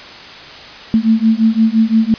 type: beating tone pair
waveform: sine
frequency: 220 / 225.8 Hz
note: A3 / A3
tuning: 0 / +45 cents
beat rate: 5.8 Hz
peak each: -12 dBFS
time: 0.94-2.14 s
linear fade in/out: 0 ms
effects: white hiss -33 dBFS RMS until 2.18 s + resampled to 11025 Hz